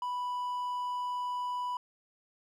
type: tone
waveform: triangle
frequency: 987.8 Hz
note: B5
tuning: in tune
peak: -30 dBFS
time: 0.02-1.77 s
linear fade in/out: 2 ms
effects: none